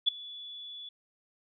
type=tone with ADSR envelope; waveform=sine; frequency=3434 Hz; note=A7; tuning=43 cents flat; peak=-18 dBFS; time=0.06-0.89 s; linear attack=24 ms; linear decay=6 ms; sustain=-23 dB; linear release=4 ms; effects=none